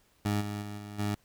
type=tone with level steps; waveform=20% pulse; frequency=103.4 Hz; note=G#2; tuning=7 cents flat; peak=-22 / -29 / -33 / -36 / -24 dBFS; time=0.25-1.15 s; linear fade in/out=5 ms; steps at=0.4 / 0.61 / 0.77 / 0.98 s; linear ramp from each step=20 ms; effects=pink hiss -67 dBFS RMS until 1.24 s